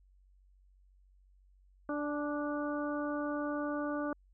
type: harmonic tone with a mistuned harmonic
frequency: 293.7 Hz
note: D4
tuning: in tune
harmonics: 1 / 2 / 3 / 4 / 5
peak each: -35 / -38 / -46 / -42 / -44 dBFS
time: 1.89-4.13 s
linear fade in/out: 2 ms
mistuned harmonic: 3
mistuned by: -28 cents
effects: added 47 Hz sine -61 dBFS peak until 4.33 s